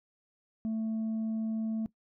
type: tone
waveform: sine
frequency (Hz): 221.5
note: A3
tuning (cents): +12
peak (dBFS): -27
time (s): 0.65-1.86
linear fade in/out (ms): 0
effects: noise-tail reverb RT60 0.1 s tail -20 dB re dry + tanh soft clip ceiling -29 dBFS